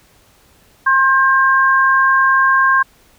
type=tone pair together; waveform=sine; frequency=1066.4 / 1596 Hz; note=C6 / G6; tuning=+33 / +31 cents; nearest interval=perfect fifth; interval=698 cents; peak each=-12 dBFS; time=0.86-2.83 s; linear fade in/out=10 ms; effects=pink hiss -51 dBFS RMS until 3.18 s